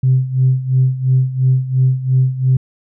sine tone with tremolo, 130 Hz, C3, 11 cents flat, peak -7 dBFS, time 0.03-2.57 s, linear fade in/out 5 ms, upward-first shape sine, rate 2.9 Hz, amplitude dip 80%, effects tanh soft clip ceiling -4 dBFS

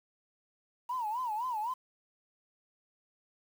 triangle tone with vibrato, 930 Hz, A#5, 4 cents flat, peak -28 dBFS, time 0.89-1.74 s, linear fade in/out 10 ms, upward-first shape sine, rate 3.9 Hz, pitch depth 180 cents each way, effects tanh soft clip ceiling -29 dBFS + 9-bit

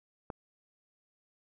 click, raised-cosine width 1 ms, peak -24 dBFS, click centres 0.302 s, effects none

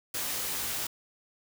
white noise with comb filter, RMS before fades -33 dBFS, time 0.14-0.87 s, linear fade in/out 5 ms, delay 18 ms, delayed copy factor +0.55, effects none

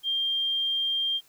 sine tone, 3190 Hz, G7, 30 cents sharp, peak -24 dBFS, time 0.03-1.21 s, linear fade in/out 50 ms, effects white hiss -60 dBFS RMS until 1.28 s

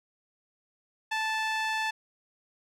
sawtooth tone with band-pass filter, 877 Hz, A5, 6 cents flat, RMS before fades -30 dBFS, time 1.11-1.91 s, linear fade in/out 10 ms, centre 2100 Hz, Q 0.86, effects none

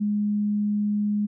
sine tone, 207.7 Hz, G#3, in tune, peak -21 dBFS, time 0-1.27 s, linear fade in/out 20 ms, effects none

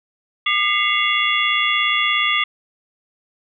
sine tone cluster, 1205 / 2044 / 2161 / 2784 / 3393 Hz, D6 / C7 / C#7 / F7 / G#7, +44 / -41 / -45 / -6 / +36 cents, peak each -22 dBFS, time 0.46-2.44 s, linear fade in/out 5 ms, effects none

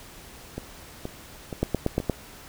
two click trains, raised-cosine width 2 ms, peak -18 / -9 dBFS, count 4 / 5, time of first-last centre 0.58-2.002 / 1.63-2.097 s, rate 2.11 / 8.56 Hz, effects pink hiss -46 dBFS RMS until 2.48 s

